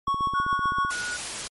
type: tone with tremolo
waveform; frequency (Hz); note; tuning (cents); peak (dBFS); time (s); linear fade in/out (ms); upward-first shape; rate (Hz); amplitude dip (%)
triangle; 1108.7; C#6; 0; -19; 0.07-0.91; 5; sine; 7.1; 55
type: click train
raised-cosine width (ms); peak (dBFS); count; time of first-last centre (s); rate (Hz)
3; -23; 13; 0.08-0.849; 15.6
type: tone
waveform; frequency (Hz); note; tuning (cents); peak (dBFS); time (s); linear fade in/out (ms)
sine; 1455; F#6; -29; -29; 0.34-1.17; 10
type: noise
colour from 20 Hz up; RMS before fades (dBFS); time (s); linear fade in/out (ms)
white; -32; 0.9-1.48; 10
effects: low-pass 11000 Hz 12 dB/octave + MP3 48 kbps